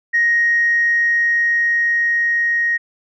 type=tone with level ramp; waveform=sine; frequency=1874 Hz; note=A#6; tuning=9 cents sharp; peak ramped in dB=-11 to -14 dBFS; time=0.13-2.78 s; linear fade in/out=20 ms; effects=tanh soft clip ceiling -7 dBFS